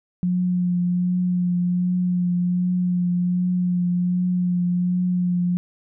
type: tone with vibrato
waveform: sine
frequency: 178.7 Hz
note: F3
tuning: 40 cents sharp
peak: -18 dBFS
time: 0.23-5.57 s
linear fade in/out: 0 ms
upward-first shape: triangle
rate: 1.3 Hz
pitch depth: 21 cents each way
effects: none